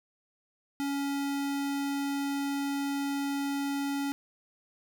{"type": "tone", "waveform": "square", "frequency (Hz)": 280.1, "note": "C#4", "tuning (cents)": 18, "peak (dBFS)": -30, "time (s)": [0.8, 4.12], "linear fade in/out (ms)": 0, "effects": []}